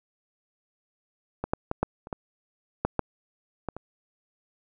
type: clicks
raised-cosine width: 1 ms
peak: -15 / -10 / -13 / -9 / -27 / -17 / -9 / -9 / -16 / -23 dBFS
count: 10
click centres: 1.44 / 1.535 / 1.714 / 1.83 / 2.071 / 2.128 / 2.85 / 2.993 / 3.687 / 3.766 s
effects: none